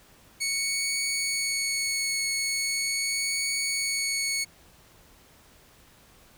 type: tone with vibrato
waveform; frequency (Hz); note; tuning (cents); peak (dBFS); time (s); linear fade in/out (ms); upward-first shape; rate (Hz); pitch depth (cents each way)
15% pulse; 2217; C#7; 0; -19; 0.4-4.45; 20; triangle; 0.4; 13
effects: pink hiss -56 dBFS RMS until 6.37 s